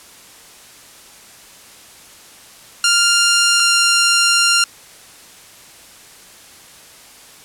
10% pulse tone pair in turn, 1396.9 / 1391.9 Hz, F6 / F6, 0 / -6 cents, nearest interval unison, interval 6 cents, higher first, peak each -3 dBFS, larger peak neither, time 2.84-3.6 / 3.6-4.64 s, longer second, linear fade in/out 2 ms, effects white hiss -42 dBFS RMS until 7.44 s + low-pass 11000 Hz 12 dB/octave

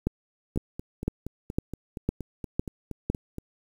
two click trains, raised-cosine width 3 ms, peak -11 / -21 dBFS, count 7 / 13, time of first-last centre 0.07-3.1 / 0.56-3.384 s, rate 1.98 / 4.25 Hz, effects 8-bit

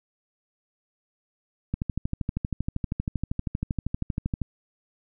click train, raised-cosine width 5 ms, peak -14 dBFS, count 35, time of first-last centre 1.74-4.417 s, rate 12.7 Hz, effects none

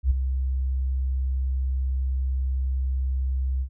sine tone with ADSR envelope, 65.4 Hz, C2, in tune, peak -14 dBFS, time 0.03-3.69 s, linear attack 75 ms, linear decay 14 ms, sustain -8 dB, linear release 78 ms, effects none

